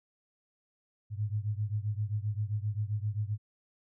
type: beating tone pair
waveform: sine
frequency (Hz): 102.6 / 110.2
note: G#2 / A2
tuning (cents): -21 / +3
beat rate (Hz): 7.6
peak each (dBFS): -32 / -34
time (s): 1.1-3.38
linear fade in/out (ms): 50
effects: none